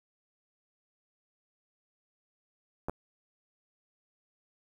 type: clicks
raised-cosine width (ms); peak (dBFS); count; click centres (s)
1; -20; 2; 2.885 / 2.896
effects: 9-bit